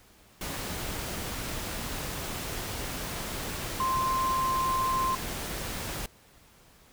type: tone in noise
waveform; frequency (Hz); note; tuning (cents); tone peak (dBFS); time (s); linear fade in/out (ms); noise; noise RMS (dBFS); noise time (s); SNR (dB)
sine; 1046.5; C6; 0; -25; 3.8-5.15; 2; pink; -35; 0.41-6.06; +7
effects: pink hiss -58 dBFS RMS until 6.92 s